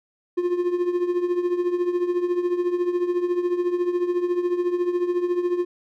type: tone with tremolo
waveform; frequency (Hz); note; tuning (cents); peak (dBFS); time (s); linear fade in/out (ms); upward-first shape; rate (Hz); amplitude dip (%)
triangle; 353.9; F4; +23; -15; 0.37-5.65; 10; triangle; 14; 75
effects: none